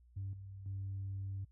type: tone with level steps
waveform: sine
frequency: 97.5 Hz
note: G2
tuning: 9 cents flat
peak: -37 / -46 / -37 dBFS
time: 0.16-1.45 s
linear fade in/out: 10 ms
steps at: 0.33 / 0.66 s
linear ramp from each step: 2 ms
effects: tanh soft clip ceiling -35 dBFS + added 60 Hz sine -61 dBFS peak until 1.51 s